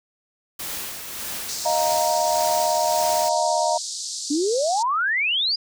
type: noise with tremolo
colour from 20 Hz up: white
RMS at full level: -30 dBFS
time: 0.59-3.29 s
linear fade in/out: 5 ms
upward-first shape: sine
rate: 1.7 Hz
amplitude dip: 45%
type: band-pass noise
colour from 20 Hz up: pink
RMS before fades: -31 dBFS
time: 1.48-4.83 s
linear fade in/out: 10 ms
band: 4200 to 8300 Hz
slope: 48 dB/octave
type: chord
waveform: sine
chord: Eb suspended second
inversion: none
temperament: just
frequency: 622.3 / 700 / 933.4 Hz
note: Eb5 / F5 / Bb5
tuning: 0 / +4 / +2 cents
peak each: -23 dBFS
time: 1.65-3.78 s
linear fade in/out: 10 ms
type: exponential sweep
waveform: sine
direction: up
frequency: 277.4 to 4978 Hz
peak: -19 dBFS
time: 4.3-5.56 s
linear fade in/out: 10 ms
effects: none